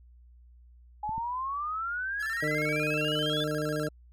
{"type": "exponential sweep", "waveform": "sine", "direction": "up", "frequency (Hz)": [830.6, 3522], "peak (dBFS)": -30, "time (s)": [1.03, 3.44], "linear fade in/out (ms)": 5}
{"type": "clicks", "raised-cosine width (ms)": 5, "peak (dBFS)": -28, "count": 2, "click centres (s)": [1.093, 1.18]}
{"type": "tone with vibrato", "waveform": "45% pulse", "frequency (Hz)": 1480, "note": "F#6", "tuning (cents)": 0, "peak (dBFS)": -37, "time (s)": [2.19, 3.89], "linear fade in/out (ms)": 20, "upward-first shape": "square", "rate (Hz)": 14, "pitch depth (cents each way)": 160}
{"type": "harmonic tone", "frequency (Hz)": 151.7, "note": "D#3", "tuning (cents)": -44, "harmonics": [1, 2, 3, 4], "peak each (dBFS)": [-34, -34, -34, -34], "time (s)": [2.42, 3.89], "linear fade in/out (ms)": 10}
{"effects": ["added 60 Hz sine -52 dBFS peak until 4.12 s"]}